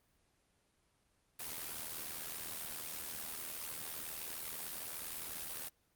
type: noise with amplitude modulation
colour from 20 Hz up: white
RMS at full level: -40 dBFS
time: 1.39-5.69 s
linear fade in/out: 10 ms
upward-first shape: sine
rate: 79.7 Hz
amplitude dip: 70%
effects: pink hiss -75 dBFS RMS until 5.95 s + Opus 24 kbps